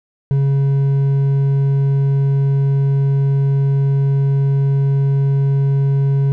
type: tone with hard clipping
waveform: triangle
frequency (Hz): 138.2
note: C#3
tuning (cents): -5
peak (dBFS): -13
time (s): 0.31-6.32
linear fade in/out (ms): 0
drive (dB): 7
effects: none